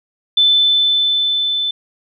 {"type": "tone with level ramp", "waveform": "sine", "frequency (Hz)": 3520, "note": "A7", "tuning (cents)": 0, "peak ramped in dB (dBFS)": [-8, -16], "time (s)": [0.37, 1.71], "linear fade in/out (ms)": 5, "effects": []}